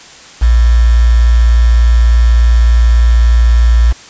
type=tone with quantisation; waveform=sine; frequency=58.27 Hz; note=A#1; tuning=in tune; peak=-4 dBFS; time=0.41-3.93 s; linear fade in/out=20 ms; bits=4; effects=white hiss -35 dBFS RMS until 4.09 s + resampled to 16000 Hz